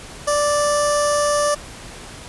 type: tone with notch filter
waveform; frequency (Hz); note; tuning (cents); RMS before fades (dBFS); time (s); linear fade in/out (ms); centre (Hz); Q
15% pulse; 587; D5; -1; -18; 0.27-1.55; 10; 2300; 0.63
effects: pink hiss -37 dBFS RMS until 2.28 s + resampled to 24000 Hz